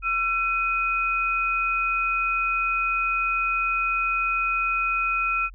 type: tone pair together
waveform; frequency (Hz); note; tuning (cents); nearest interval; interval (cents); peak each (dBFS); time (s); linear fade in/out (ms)
sine; 1350 / 2503; E6 / D#7; +41 / +10; major seventh; 1069; -24; 0.02-5.5; 50
effects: added 43 Hz sine -40 dBFS peak until 5.54 s